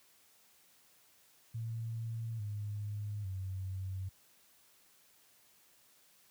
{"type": "tone with pitch steps", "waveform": "sine", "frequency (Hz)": [113.9, 103.85, 94.68], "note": ["A#2", "G#2", "F#2"], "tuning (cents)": [-40, 0, 40], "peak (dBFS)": -36, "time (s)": [1.54, 4.09], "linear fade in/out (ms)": 10, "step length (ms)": 850, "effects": ["white hiss -66 dBFS RMS until 6.3 s", "high-pass 60 Hz 12 dB/octave"]}